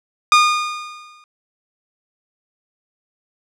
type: tone with exponential decay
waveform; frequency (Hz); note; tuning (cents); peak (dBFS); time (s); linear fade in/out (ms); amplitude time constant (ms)
sawtooth; 1221; D#6; -33; -3; 0.32-1.24; 1; 200
effects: low-pass 6000 Hz 12 dB/octave